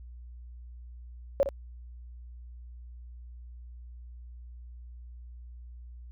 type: tone with echo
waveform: sine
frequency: 554.4 Hz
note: C#5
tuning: in tune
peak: -19 dBFS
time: 1.4-1.43 s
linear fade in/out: 0 ms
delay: 59 ms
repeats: 1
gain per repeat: -9 dB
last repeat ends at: 1.489 s
effects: added 60 Hz sine -43 dBFS peak until 6.11 s